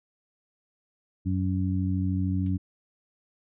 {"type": "harmonic tone", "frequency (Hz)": 93.3, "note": "F#2", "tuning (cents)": 15, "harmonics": [1, 2, 3], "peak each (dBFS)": [-26, -29, -31], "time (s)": [1.25, 2.58], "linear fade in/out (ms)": 20}
{"type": "noise with exponential decay", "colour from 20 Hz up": "blue", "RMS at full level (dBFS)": -41, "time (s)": [2.46, 2.54], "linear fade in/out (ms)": 2, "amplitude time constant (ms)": 16}
{"effects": ["resampled to 8000 Hz"]}